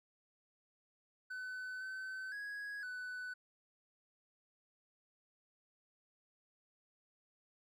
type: tone with pitch steps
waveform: triangle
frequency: 1509 / 1528 / 1661 / 1495 Hz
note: F#6 / G6 / G#6 / F#6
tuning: +34 / -45 / 0 / +17 cents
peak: -40 dBFS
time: 1.3-3.34 s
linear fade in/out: 10 ms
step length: 510 ms
effects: none